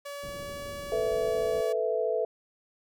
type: tone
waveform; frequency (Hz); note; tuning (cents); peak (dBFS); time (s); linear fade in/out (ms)
sawtooth; 570; C#5; +48; -33; 0.05-1.73; 10
type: low-pass noise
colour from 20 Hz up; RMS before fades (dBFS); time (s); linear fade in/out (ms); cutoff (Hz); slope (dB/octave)
pink; -45; 0.23-1.61; 2; 540; 24
type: chord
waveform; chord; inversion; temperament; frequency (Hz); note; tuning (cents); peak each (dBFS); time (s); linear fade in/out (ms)
sine; A suspended second; none; equal; 440 / 493.9 / 659.3; A4 / B4 / E5; 0 / 0 / 0; -29 / -30 / -30; 0.92-2.25; 2
effects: none